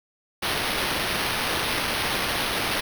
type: noise with sample-and-hold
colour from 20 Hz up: white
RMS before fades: -26 dBFS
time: 0.42-2.81 s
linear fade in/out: 10 ms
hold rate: 7350 Hz
effects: none